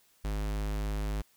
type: tone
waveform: square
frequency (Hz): 51.7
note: G#1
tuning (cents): -7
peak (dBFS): -31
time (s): 0.24-1.22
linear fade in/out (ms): 10
effects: white hiss -66 dBFS RMS until 1.36 s